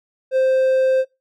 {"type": "tone", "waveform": "triangle", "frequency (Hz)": 523.3, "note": "C5", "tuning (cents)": 0, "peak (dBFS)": -12, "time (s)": [0.31, 1.05], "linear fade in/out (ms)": 50, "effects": ["noise-tail reverb RT60 0.2 s tail -19 dB re dry"]}